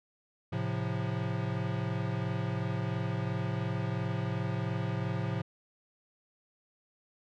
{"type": "chord", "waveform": "square", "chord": "F major", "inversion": "first", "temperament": "equal with one note detuned", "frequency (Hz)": [110, 132.87, 174.61], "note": ["A2", "C3", "F3"], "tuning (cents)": [0, 27, 0], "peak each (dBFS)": [-35, -36, -37], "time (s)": [0.52, 5.42], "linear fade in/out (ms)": 10, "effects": ["low-pass 3000 Hz 12 dB/octave"]}